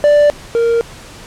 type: tone pair in turn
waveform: triangle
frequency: 587.3 / 464.8 Hz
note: D5 / A#4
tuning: 0 / -5 cents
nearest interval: major third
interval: 405 cents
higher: first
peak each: -4 / -8 dBFS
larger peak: first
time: 0.04-0.3 / 0.55-0.81 s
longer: neither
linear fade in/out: 0 ms
effects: pink hiss -35 dBFS RMS until 1.26 s + low-pass 9000 Hz 12 dB/octave